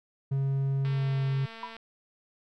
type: tone with pitch glide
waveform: triangle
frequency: 136.5 to 135.09 Hz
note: C#3 to C#3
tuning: -26 to -44 cents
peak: -23 dBFS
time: 0.31-1.46 s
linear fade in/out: 10 ms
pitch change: -18 cents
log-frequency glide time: 0.88-1.26 s
type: click train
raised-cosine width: 0.3 ms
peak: -29 dBFS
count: 208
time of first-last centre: 0.85-1.766 s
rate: 226 Hz
type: tone with exponential decay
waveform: sine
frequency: 980 Hz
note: B5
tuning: 14 cents flat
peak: -30 dBFS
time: 1.63-1.76 s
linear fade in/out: 2 ms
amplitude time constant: 28 ms
effects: none